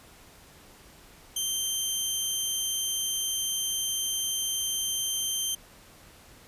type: tone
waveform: 15% pulse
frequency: 3136 Hz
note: G7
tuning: in tune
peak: -20 dBFS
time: 1.36-5.55 s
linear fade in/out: 5 ms
effects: pink hiss -53 dBFS RMS until 6.47 s + resampled to 32000 Hz